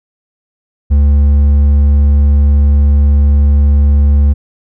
triangle tone with hard clipping, 71.8 Hz, D2, 39 cents flat, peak -6 dBFS, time 0.9-4.34 s, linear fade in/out 20 ms, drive 7 dB, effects none

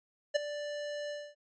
square tone with ADSR envelope, 587.3 Hz, D5, in tune, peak -23 dBFS, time 0.34-1.35 s, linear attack 20 ms, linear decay 11 ms, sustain -14 dB, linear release 250 ms, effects resampled to 16000 Hz

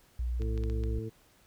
sine tone with pitch glide, 60.1 to 61.54 Hz, B1 to B1, -46 to -5 cents, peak -29 dBFS, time 0.19-0.99 s, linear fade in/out 5 ms, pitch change +41 cents, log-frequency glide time 0.62-0.72 s
harmonic tone, 111.1 Hz, A2, 17 cents sharp, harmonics 1 / 2 / 3 / 4, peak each -37 / -43 / -42 / -41 dBFS, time 0.39-1.1 s, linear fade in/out 20 ms
clicks, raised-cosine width 0.2 ms, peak -31 dBFS, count 5, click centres 0.42 / 0.577 / 0.637 / 0.699 / 0.837 s
effects pink hiss -63 dBFS RMS until 1.46 s

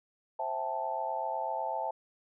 sine chord, A minor seventh, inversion first, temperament just, 528 / 660 / 792 / 880 Hz, C5 / E5 / G5 / A5, +16 / +2 / +18 / 0 cents, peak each -40 / -37 / -38 / -34 dBFS, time 0.39-1.91 s, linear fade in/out 5 ms, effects none

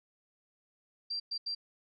sine tone bursts at uneven times, 4719 Hz, D8, 7 cents sharp, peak -33 dBFS, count 3, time 1.1-1.2 / 1.31-1.38 / 1.46-1.55 s, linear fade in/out 10 ms, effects none

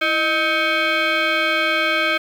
sine tone with frequency modulation, 329.6 Hz, E4, in tune, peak -15 dBFS, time 0.01-2.18 s, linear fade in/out 10 ms, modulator 948 Hz, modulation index 2.9, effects tanh soft clip ceiling -11 dBFS + 7-bit

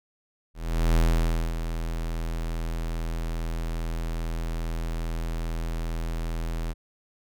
square tone with ADSR envelope, 41.2 Hz, E1, in tune, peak -18 dBFS, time 0.54-6.74 s, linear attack 420 ms, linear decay 570 ms, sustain -10 dB, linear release 33 ms, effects none

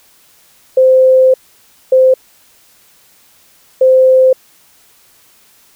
sine tone bursts at uneven times, 519 Hz, C5, 14 cents flat, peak -4 dBFS, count 3, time 0.77-1.34 / 1.92-2.14 / 3.81-4.33 s, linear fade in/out 5 ms, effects white hiss -48 dBFS RMS until 5.75 s

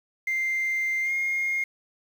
sine tone with pitch glide, 2093 to 2135 Hz, C7 to C7, 0 to +34 cents, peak -22 dBFS, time 0.27-1.64 s, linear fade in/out 5 ms, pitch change +34 cents, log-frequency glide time 1.01-1.12 s, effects tanh soft clip ceiling -21 dBFS + 8-bit

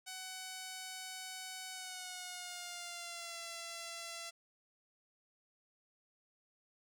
5% pulse tone with pitch glide, 750 to 675.9 Hz, F#5 to E5, +23 to +43 cents, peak -32 dBFS, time 0.06-4.31 s, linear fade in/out 20 ms, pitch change -180 cents, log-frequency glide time 1.71-3.4 s, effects none

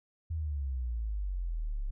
sine exponential sweep, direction down, 83.1 to 33.26 Hz, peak -31 dBFS, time 0.3-1.91 s, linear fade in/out 10 ms, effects none

